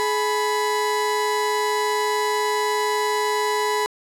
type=tone pair together; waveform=35% pulse; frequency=422.6 / 989 Hz; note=G#4 / B5; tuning=+30 / +2 cents; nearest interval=octave + minor third; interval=1472 cents; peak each=-21 dBFS; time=0-3.86 s; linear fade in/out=0 ms; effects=low-pass 12000 Hz 12 dB/octave